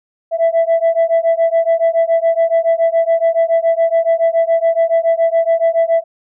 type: beating tone pair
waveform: sine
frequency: 659.3 / 666.4 Hz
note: E5 / E5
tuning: 0 / +19 cents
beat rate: 7.1 Hz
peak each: -12 dBFS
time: 0.31-6.04 s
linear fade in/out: 50 ms
effects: tanh soft clip ceiling -7 dBFS